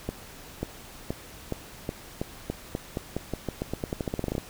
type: accelerating click train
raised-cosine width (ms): 2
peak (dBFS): -15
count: 25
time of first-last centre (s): 0.09-4.381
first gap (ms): 540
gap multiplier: 0.88
effects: pink hiss -46 dBFS RMS until 4.49 s